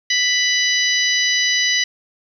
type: harmonic tone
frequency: 990 Hz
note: B5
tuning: 4 cents sharp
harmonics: 2 / 3 / 4 / 5 / 6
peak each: -19 / -21 / -22 / -23 / -24 dBFS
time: 0.1-1.84 s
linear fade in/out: 5 ms
effects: 8-bit